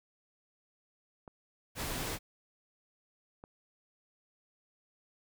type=clicks; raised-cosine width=1 ms; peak=-34 dBFS; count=2; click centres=1.278 / 3.439 s
type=noise; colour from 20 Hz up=pink; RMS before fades=-37 dBFS; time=1.75-2.19 s; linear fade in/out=50 ms
effects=none